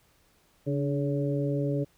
harmonic tone with a mistuned harmonic, 141 Hz, C#3, 30 cents sharp, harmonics 1 / 2 / 3 / 4, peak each -28 / -31 / -33 / -34 dBFS, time 0.66-1.85 s, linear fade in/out 20 ms, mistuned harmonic 2, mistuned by +51 cents, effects pink hiss -65 dBFS RMS until 1.97 s

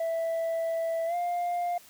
sine tone with pitch glide, 659.3 to 702.6 Hz, E5 to F5, 0 to +10 cents, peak -24 dBFS, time 0-1.78 s, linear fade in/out 5 ms, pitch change +110 cents, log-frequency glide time 1.06-1.15 s, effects tanh soft clip ceiling -26 dBFS + white hiss -54 dBFS RMS until 1.89 s

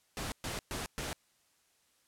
pink noise bursts, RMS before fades -38 dBFS, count 4, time 0.17-1.13 s, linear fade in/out 0 ms, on 150 ms, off 120 ms, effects white hiss -71 dBFS RMS until 2.07 s + low-pass 11000 Hz 12 dB/octave

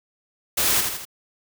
white noise with echo, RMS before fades -21 dBFS, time 0.57-0.81 s, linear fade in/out 10 ms, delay 81 ms, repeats 3, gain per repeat -5 dB, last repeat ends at 1.053 s, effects none

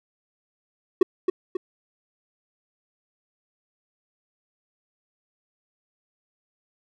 triangle tone with echo, 370 Hz, F#4, in tune, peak -9 dBFS, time 1.01-1.03 s, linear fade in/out 5 ms, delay 270 ms, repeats 2, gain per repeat -6 dB, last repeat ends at 1.57 s, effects none

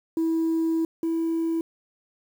sine tone pair in turn, 325.9 / 328.7 Hz, E4 / E4, -20 / -5 cents, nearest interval unison, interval 15 cents, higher second, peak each -19 / -21 dBFS, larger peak first, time 0.17-0.85 / 1.03-1.61 s, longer first, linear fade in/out 2 ms, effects tanh soft clip ceiling -19 dBFS + 8-bit

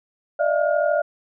sine tone cluster, 590 / 630 / 683 / 1426 Hz, D5 / D#5 / F5 / F6, +8 / +21 / -39 / +36 cents, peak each -20 / -24 / -23 / -28 dBFS, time 0.39-1.02 s, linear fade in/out 10 ms, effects none

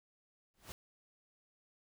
pink noise with exponential growth, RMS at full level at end -43 dBFS, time 0.54-0.72 s, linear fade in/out 0 ms, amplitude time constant 38 ms, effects none

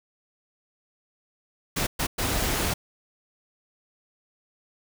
pink noise bursts at uneven times, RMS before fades -26 dBFS, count 3, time 1.76-1.87 / 1.99-2.07 / 2.18-2.74 s, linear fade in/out 10 ms, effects none

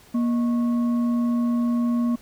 sine tone with frequency modulation, 237.5 Hz, A#3, 33 cents sharp, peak -19 dBFS, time 0.14-2.16 s, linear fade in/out 10 ms, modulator 859 Hz, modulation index 0.24, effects pink hiss -52 dBFS RMS until 2.21 s

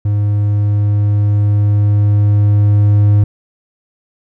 triangle tone with level ramp, 103.2 Hz, G#2, 10 cents flat, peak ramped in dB -9 to -4 dBFS, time 0.05-3.24 s, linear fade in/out 5 ms, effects none

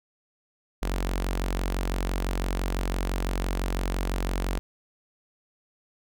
sawtooth tone with notch filter, 45.94 Hz, F#1, 12 cents flat, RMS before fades -28 dBFS, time 0.82-4.59 s, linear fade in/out 0 ms, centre 110 Hz, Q 0.87, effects none

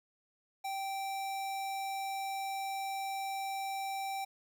square tone, 780 Hz, G5, 9 cents flat, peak -36 dBFS, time 0.64-4.25 s, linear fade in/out 10 ms, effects 11-bit

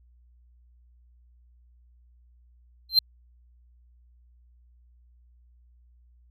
triangle tone with exponential growth, 4138 Hz, C8, 20 cents flat, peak -10 dBFS, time 2.89-2.99 s, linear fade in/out 5 ms, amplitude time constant 21 ms, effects added 60 Hz sine -55 dBFS peak until 6.3 s

